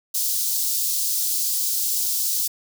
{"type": "high-pass noise", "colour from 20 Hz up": "white", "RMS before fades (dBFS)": -23, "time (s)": [0.14, 2.48], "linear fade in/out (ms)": 10, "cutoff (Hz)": 4400, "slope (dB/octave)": 24, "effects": []}